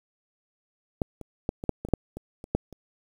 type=clicks; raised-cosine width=2 ms; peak=-11 / -26 / -12 / -21 / -9 / -19 / -25 / -6 / -23 / -26 / -9 / -30 dBFS; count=12; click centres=1.018 / 1.213 / 1.491 / 1.639 / 1.693 / 1.85 / 1.887 / 1.937 / 2.17 / 2.441 / 2.55 / 2.727 s; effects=8-bit